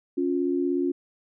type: tone pair together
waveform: sine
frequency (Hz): 277.2 / 353.9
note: C#4 / F4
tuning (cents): 0 / +23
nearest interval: major third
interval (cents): 423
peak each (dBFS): -25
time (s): 0.17-0.92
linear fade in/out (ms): 10
effects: none